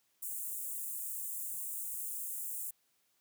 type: high-pass noise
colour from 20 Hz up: white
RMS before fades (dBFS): -40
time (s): 0.22-2.71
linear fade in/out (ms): 10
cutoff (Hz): 7500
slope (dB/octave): 48
effects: white hiss -75 dBFS RMS until 3.2 s + high-pass 80 Hz 12 dB/octave